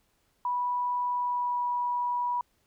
sine tone with pitch glide, 982 to 974.1 Hz, B5 to B5, -10 to -24 cents, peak -26 dBFS, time 0.45-2.41 s, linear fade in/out 2 ms, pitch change -14 cents, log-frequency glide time 1.09-1.66 s, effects pink hiss -71 dBFS RMS until 2.66 s

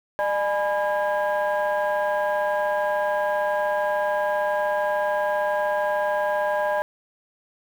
sine tone cluster, 604 / 837 / 990 / 1626 Hz, D5 / G#5 / B5 / G#6, +48 / +13 / +4 / -37 cents, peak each -22 / -26 / -28 / -28 dBFS, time 0.19-6.82 s, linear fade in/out 0 ms, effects tanh soft clip ceiling -15 dBFS + 8-bit

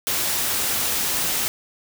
white noise, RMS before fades -23 dBFS, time 0.07-1.48 s, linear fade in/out 0 ms, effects none

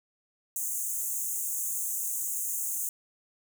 pink high-pass noise, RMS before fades -32 dBFS, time 0.56-2.89 s, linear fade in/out 2 ms, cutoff 6400 Hz, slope 96 dB/octave, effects none

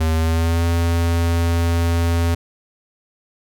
square tone with pitch glide, 80.1 to 84.52 Hz, E2 to E2, -49 to +44 cents, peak -16 dBFS, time 0-2.35 s, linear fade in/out 10 ms, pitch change +93 cents, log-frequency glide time 0.13-0.65 s, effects none

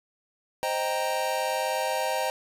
square chord, C minor seventh, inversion none, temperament equal, 523.3 / 622.3 / 784 / 932.3 Hz, C5 / Eb5 / G5 / Bb5, 0 / 0 / 0 / 0 cents, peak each -32 dBFS, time 0.63-2.3 s, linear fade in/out 0 ms, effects resampled to 32000 Hz + 8-bit

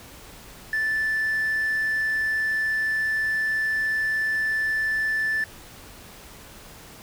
triangle tone, 1757 Hz, A6, 3 cents flat, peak -19 dBFS, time 0.73-5.44 s, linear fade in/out 2 ms, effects tanh soft clip ceiling -17 dBFS + pink hiss -45 dBFS RMS until 7.02 s

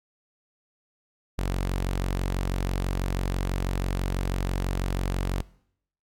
sawtooth tone, 46.1 Hz, F#1, 6 cents flat, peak -21 dBFS, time 1.38-5.42 s, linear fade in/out 10 ms, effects noise-tail reverb RT60 0.7 s tail -22 dB re dry + AAC 64 kbps

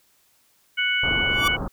harmonic tone, 740 Hz, F#5, in tune, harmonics 2 / 3 / 4, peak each -25 / -23 / -25 dBFS, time 0.77-1.57 s, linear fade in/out 20 ms
pink low-pass noise, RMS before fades -29 dBFS, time 1.03-1.68 s, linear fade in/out 5 ms, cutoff 1300 Hz, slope 48 dB/octave
45% pulse tone with exponential growth, 1158 Hz, D6, 25 cents flat, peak -17 dBFS, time 1.29-1.48 s, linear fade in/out 5 ms, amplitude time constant 41 ms
effects white hiss -62 dBFS RMS until 1.72 s

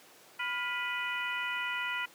harmonic tone with a mistuned harmonic, 493.9 Hz, B4, in tune, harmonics 2 / 3 / 4 / 5 / 6, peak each -39 / -37 / -37 / -38 / -41 dBFS, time 0.39-2.06 s, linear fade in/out 10 ms, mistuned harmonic 3, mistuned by -82 cents, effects pink hiss -56 dBFS RMS until 2.14 s + high-pass 300 Hz 12 dB/octave

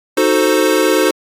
square chord, D# diminished seventh, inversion none, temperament equal, 311.1 / 370 / 440 / 523.3 Hz, D#4 / F#4 / A4 / C5, 0 / 0 / 0 / 0 cents, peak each -17 dBFS, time 0.17-1.11 s, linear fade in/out 5 ms, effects AAC 48 kbps

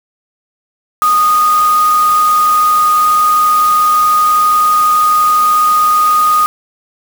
sine tone in noise, 1236 Hz, D#6, 12 cents flat, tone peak -7 dBFS, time 1.02-6.46 s, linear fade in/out 0 ms, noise white, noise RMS -24 dBFS, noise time 1.02-6.46 s, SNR +14 dB, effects none

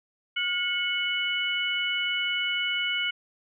sine tone cluster, 1430 / 2200 / 2963 Hz, F6 / C#7 / F#7, +41 / -14 / +2 cents, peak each -32 / -29 / -28 dBFS, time 0.36-3.11 s, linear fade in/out 10 ms, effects none

